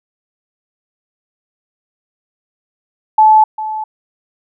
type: tone with echo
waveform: sine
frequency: 866 Hz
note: A5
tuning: 28 cents flat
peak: -4 dBFS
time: 3.18-3.44 s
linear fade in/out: 5 ms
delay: 400 ms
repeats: 1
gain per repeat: -14 dB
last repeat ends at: 3.84 s
effects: none